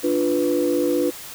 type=chord; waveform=sine; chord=B diminished; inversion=first; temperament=equal; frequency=293.7 / 349.2 / 493.9 Hz; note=D4 / F4 / B4; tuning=0 / 0 / 0 cents; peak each=-21 dBFS; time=0.03-1.11 s; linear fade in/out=20 ms; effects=tanh soft clip ceiling -11 dBFS + white hiss -37 dBFS RMS until 1.34 s